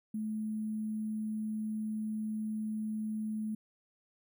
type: tone with sample-and-hold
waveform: sine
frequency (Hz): 215.7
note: A3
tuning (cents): -34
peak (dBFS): -33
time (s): 0.14-3.55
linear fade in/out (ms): 5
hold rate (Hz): 11025
effects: none